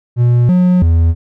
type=tone with pitch steps; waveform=triangle; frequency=120.9 / 180.6 / 82.8 Hz; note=B2 / F#3 / E2; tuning=-36 / -42 / +8 cents; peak=-5 dBFS; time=0.16-1.15 s; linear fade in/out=50 ms; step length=330 ms; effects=none